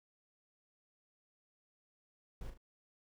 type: noise with echo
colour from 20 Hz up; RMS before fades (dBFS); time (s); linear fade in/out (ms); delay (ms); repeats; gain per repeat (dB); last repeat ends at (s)
brown; -45; 2.41-2.5; 2; 38; 2; -7; 2.576
effects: none